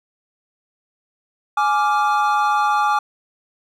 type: chord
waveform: triangle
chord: D diminished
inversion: second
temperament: equal with one note detuned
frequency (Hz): 836.9 / 1174.7 / 1396.9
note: Ab5 / D6 / F6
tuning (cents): +13 / 0 / 0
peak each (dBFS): -16 / -17 / -22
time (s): 1.57-2.99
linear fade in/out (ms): 5
effects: none